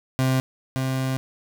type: tone pair in turn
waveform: 30% pulse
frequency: 130.81 / 131.49 Hz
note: C3 / C3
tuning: 0 / +9 cents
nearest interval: unison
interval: 9 cents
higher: second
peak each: -16 / -20 dBFS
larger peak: first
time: 0.19-0.4 / 0.76-1.17 s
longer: second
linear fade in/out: 0 ms
effects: none